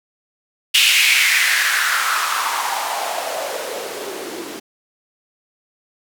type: noise with band-pass filter sweep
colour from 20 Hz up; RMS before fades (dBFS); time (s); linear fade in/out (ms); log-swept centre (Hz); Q
blue; -19; 0.74-4.6; 10; 2900 to 300; 4
effects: none

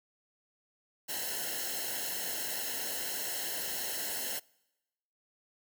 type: noise with comb filter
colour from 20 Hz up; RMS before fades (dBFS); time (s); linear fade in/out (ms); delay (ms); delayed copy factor
white; -36; 1.08-4.4; 20; 0.84; -0.9
effects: noise-tail reverb RT60 1.0 s tail -26 dB re dry

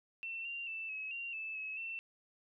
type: tone with pitch steps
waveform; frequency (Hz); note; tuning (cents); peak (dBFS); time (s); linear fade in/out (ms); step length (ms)
sine; 2692 / 2772 / 2656 / 2569 / 2763 / 2627 / 2575 / 2687; E7 / F7 / E7 / E7 / F7 / E7 / E7 / E7; +36 / -14 / +12 / -45 / -19 / -7 / -41 / +33; -39; 0.23-1.99; 0; 220
effects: none

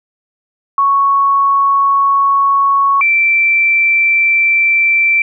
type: tone pair in turn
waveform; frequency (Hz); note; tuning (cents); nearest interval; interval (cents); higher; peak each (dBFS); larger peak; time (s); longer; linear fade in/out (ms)
sine; 1108.7 / 2341; C#6 / D7; 0 / -6; octave + minor second; 1294; second; -8; neither; 0.78-3.01 / 3.01-5.22; first; 2
effects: none

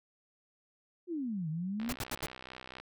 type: exponential two-way sweep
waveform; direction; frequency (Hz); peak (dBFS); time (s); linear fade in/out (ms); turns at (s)
sine; down then up; 370 to 152.1 to 260.9; -33; 1.07-1.96; 50; 1.49
type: click train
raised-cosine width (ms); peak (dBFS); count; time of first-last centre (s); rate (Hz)
0.3; -29; 65; 1.8-2.8; 64
type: noise bursts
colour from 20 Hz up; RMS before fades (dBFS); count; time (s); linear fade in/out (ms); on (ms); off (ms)
pink; -36; 4; 1.89-2.26; 0; 34; 78
effects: none

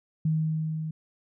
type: tone with level ramp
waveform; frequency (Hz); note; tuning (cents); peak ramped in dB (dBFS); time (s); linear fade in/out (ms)
sine; 157.6; D#3; +23; -21 to -30; 0.25-0.91; 5
effects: none

